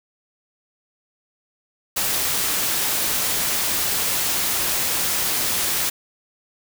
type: noise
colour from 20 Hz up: white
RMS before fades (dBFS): -22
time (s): 1.96-5.9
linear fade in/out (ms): 10
effects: none